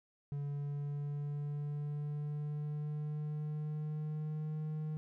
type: tone with pitch glide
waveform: triangle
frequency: 143.1 to 154.26 Hz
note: D3 to D#3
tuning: -45 to -15 cents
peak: -34 dBFS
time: 0.32-4.97 s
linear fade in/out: 0 ms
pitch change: +130 cents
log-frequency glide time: 0.43-4.59 s
effects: none